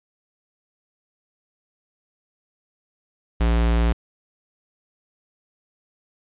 square tone, 57.5 Hz, A#1, 23 cents flat, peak -17 dBFS, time 3.4-3.93 s, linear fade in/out 10 ms, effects resampled to 8000 Hz + 9-bit

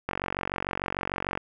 click train, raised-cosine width 0.5 ms, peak -13 dBFS, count 61, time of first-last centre 0.09-1.375 s, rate 46.7 Hz, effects none

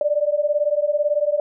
sine beating tone pair, 582 / 600 Hz, D5 / D5, -16 / +37 cents, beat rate 18 Hz, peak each -20 dBFS, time 0.01-1.4 s, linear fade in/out 2 ms, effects none

